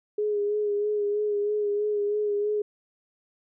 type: tone with vibrato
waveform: sine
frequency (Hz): 415.3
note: G#4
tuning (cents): 0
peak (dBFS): -23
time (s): 0.18-2.62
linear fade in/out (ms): 5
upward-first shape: sine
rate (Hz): 3.1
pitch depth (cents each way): 30
effects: none